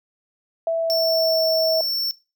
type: tone with pitch glide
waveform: sine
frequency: 659.3 to 644.6 Hz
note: E5 to E5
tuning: 0 to -39 cents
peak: -18 dBFS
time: 0.67-1.81 s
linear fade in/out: 2 ms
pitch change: -39 cents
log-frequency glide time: 0.8-1.44 s
type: tone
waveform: square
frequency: 5420 Hz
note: E8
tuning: 47 cents sharp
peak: -21 dBFS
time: 0.9-2.11 s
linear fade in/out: 0 ms
effects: noise-tail reverb RT60 0.3 s tail -21 dB re dry